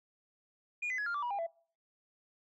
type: tone with pitch steps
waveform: sine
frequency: 2436 / 2025 / 1683.2 / 1399.1 / 1163 / 966.7 / 803.6 / 668 Hz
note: D#7 / B6 / G#6 / F6 / D6 / B5 / G5 / E5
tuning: -37 / +43 / +23 / +3 / -17 / -37 / +43 / +23 cents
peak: -31 dBFS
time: 0.82-1.468 s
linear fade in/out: 10 ms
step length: 81 ms
effects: noise-tail reverb RT60 0.5 s tail -26 dB re dry + tanh soft clip ceiling -31 dBFS